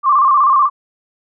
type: tone with vibrato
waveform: sine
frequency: 1118 Hz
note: C#6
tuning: 14 cents sharp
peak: -8 dBFS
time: 0.03-0.7 s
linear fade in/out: 50 ms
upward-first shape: square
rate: 16 Hz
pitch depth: 82 cents each way
effects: none